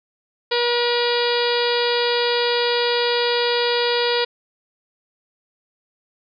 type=harmonic tone; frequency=480 Hz; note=B4; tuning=49 cents flat; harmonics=1 / 2 / 3 / 4 / 5 / 6 / 7 / 8 / 9 / 10; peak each=-20 / -26 / -29 / -29 / -30 / -30 / -29 / -28 / -30 / -29 dBFS; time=0.51-4.25 s; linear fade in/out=10 ms; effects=none